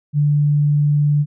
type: tone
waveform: sine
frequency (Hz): 146.83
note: D3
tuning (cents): 0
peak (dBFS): -12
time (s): 0.13-1.26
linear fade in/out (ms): 50
effects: none